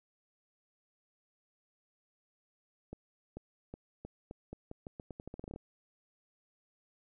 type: accelerating click train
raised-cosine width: 2 ms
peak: -30 dBFS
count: 19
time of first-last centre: 2.93-5.561 s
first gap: 440 ms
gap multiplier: 0.84
effects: none